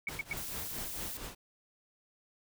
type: tone bursts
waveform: sine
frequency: 2235 Hz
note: C#7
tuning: 14 cents sharp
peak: -32 dBFS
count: 3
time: 0.07-0.331 s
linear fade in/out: 2 ms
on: 21 ms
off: 99 ms
type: noise with tremolo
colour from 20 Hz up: pink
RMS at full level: -41 dBFS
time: 0.08-1.35 s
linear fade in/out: 5 ms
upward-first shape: triangle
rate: 4.5 Hz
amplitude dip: 90%
type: noise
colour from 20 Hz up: blue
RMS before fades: -41 dBFS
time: 0.37-1.17 s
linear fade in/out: 0 ms
effects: none